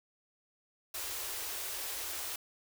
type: band-stop noise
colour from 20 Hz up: white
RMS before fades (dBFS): -39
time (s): 0.94-2.36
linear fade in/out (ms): 5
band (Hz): 100 to 320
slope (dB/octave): 48
effects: none